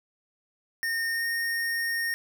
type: tone with pitch glide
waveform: square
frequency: 1832 to 1844.7 Hz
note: A#6 to A#6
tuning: -31 to -19 cents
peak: -27 dBFS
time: 0.83-2.14 s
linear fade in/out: 0 ms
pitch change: +12 cents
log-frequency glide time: 1.11-1.24 s
effects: none